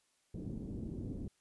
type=low-pass noise; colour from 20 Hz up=white; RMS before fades=-42 dBFS; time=0.34-1.28 s; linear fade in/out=5 ms; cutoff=300 Hz; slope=24 dB/octave; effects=white hiss -75 dBFS RMS until 1.4 s + resampled to 24000 Hz